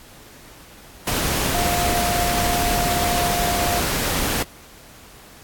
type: tone in noise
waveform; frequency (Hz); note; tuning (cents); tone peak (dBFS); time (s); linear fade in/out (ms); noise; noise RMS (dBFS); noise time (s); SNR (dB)
sine; 703; F5; +11; -22; 1.54-3.8; 5; pink; -22; 1.07-4.43; -3
effects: pink hiss -45 dBFS RMS until 5.43 s + AAC 64 kbps